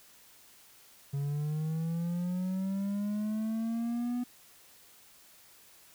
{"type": "linear sweep", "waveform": "triangle", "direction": "up", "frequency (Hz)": [138.59, 246.9], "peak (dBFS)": -28, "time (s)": [1.13, 4.24], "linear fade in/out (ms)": 10, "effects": ["white hiss -58 dBFS RMS until 5.94 s"]}